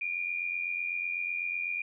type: tone pair together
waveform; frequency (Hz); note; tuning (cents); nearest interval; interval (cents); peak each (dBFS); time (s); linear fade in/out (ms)
sine; 2355 / 2443; D7 / D#7; +4 / -32; minor second; 64; -35 / -32; 0.01-1.82; 5
effects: none